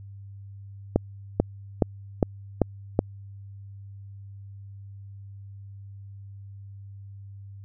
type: accelerating click train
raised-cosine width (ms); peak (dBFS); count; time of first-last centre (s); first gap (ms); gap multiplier
2; -5; 6; 0.96-2.991; 440; 0.96
effects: added 99 Hz sine -40 dBFS peak until 7.64 s